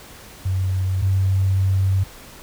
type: tone pair in turn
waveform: sine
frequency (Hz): 94 / 95.7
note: F#2 / G2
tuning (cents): +28 / -41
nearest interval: unison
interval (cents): 31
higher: second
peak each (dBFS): -18 / -15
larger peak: second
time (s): 0.45-1.02 / 1.02-2.04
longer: second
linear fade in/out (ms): 10
effects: pink hiss -42 dBFS RMS until 2.42 s